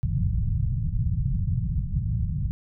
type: low-pass noise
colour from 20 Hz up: white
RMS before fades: -25 dBFS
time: 0.03-2.51 s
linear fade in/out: 0 ms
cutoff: 160 Hz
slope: 48 dB/octave
effects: none